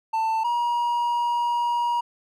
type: tone pair in turn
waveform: triangle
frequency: 890 / 953.8 Hz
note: A5 / A#5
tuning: +20 / +39 cents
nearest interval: minor second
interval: 119 cents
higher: second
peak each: -19 dBFS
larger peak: neither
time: 0.13-0.44 / 0.44-2.01 s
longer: second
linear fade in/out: 10 ms
effects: none